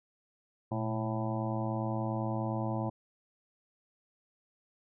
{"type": "harmonic tone with a mistuned harmonic", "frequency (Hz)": 110, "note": "A2", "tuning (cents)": 0, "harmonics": [1, 2, 3, 5, 6, 7, 8, 9], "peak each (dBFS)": [-34, -37, -39, -41, -42, -42, -43, -44], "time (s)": [0.71, 2.9], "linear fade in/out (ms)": 10, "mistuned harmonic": 1, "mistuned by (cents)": 110, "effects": []}